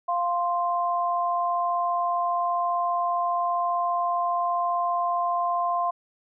sine tone pair together, 698.5 / 1046.5 Hz, F5 / C6, 0 / 0 cents, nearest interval perfect fifth, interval 700 cents, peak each -25 dBFS, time 0.08-5.91 s, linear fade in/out 10 ms, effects none

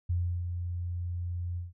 sine tone with ADSR envelope, 87.7 Hz, F2, 8 cents sharp, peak -25 dBFS, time 0.09-1.73 s, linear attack 11 ms, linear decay 330 ms, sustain -6 dB, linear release 160 ms, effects none

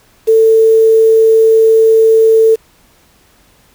sine tone with quantisation, 445.7 Hz, A4, 22 cents sharp, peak -4 dBFS, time 0.27-2.56 s, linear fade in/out 20 ms, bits 5, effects pink hiss -49 dBFS RMS until 3.74 s

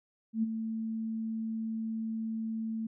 sine tone with ADSR envelope, 222.9 Hz, A3, 23 cents sharp, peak -24 dBFS, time 0.33-2.87 s, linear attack 100 ms, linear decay 22 ms, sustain -8 dB, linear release 7 ms, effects none

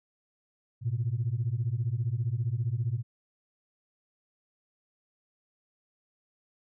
sine beating tone pair, 110 / 125 Hz, A2 / B2, 0 / +21 cents, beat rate 15 Hz, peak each -29 dBFS, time 0.81-3.03 s, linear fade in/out 50 ms, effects tanh soft clip ceiling -21 dBFS

